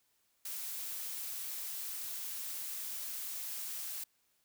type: noise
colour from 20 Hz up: blue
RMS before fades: -41 dBFS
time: 0.45-4.04 s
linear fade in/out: 5 ms
effects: white hiss -75 dBFS RMS until 4.44 s